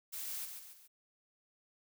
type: noise with echo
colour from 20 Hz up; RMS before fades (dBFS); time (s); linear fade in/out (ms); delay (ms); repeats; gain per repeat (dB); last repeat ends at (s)
blue; -42; 0.12-0.46; 20; 140; 3; -6; 0.88
effects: none